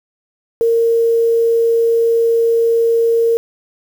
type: tone with quantisation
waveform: sine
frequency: 460.8 Hz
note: A#4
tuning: 20 cents flat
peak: -10 dBFS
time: 0.61-3.37 s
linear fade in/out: 0 ms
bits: 6
effects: none